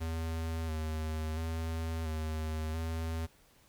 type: tone with vibrato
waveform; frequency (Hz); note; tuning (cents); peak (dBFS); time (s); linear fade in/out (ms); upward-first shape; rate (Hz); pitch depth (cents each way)
square; 80; D#2; +49; -34; 0-3.27; 20; square; 0.73; 30
effects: pink hiss -64 dBFS RMS until 3.68 s